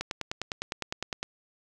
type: click train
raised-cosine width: 0.2 ms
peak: -14 dBFS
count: 13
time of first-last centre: 0.01-1.23 s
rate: 9.84 Hz
effects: none